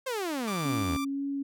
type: exponential sweep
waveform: sawtooth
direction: down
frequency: 544 to 72.7 Hz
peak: -26 dBFS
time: 0.06-0.97 s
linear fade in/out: 10 ms
type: tone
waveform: sawtooth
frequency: 1177 Hz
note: D6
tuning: 3 cents sharp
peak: -30 dBFS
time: 0.47-1.05 s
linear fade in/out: 10 ms
type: tone with vibrato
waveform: sine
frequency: 277.2 Hz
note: C#4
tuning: in tune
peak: -29 dBFS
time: 0.65-1.43 s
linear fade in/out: 10 ms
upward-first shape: sine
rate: 2 Hz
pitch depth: 13 cents each way
effects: none